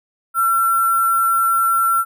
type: tone with sample-and-hold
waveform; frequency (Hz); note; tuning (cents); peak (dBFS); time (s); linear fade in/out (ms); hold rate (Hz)
sine; 1355; E6; +47; -13; 0.34-2.05; 50; 11025
effects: none